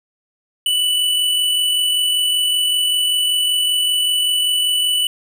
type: tone with amplitude modulation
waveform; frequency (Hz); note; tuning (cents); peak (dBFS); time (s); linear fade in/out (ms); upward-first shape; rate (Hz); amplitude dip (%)
square; 2972; F#7; +7; -14; 0.66-5.07; 2; sine; 45.2; 30
effects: none